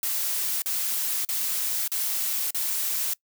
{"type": "noise bursts", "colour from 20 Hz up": "blue", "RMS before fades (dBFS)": -27, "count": 5, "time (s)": [0.03, 3.136], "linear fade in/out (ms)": 2, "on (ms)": 590, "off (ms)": 39, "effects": ["noise-tail reverb RT60 0.1 s tail -23 dB re dry"]}